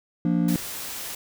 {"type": "chord", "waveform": "triangle", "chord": "Bb major", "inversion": "second", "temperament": "just", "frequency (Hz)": [174.81, 233.1, 291.4], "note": ["F3", "Bb3", "D4"], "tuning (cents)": [2, 0, -13], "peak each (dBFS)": [-20, -24, -23], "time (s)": [0.25, 0.56], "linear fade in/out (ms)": 2}
{"type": "noise", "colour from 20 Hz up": "white", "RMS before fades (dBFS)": -34, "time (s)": [0.48, 1.15], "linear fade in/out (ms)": 5}
{"effects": []}